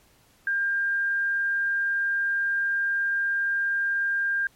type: tone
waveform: sine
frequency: 1600 Hz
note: G6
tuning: 35 cents sharp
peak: -22 dBFS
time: 0.47-4.47 s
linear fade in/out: 2 ms
effects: pink hiss -60 dBFS RMS until 4.55 s + MP3 64 kbps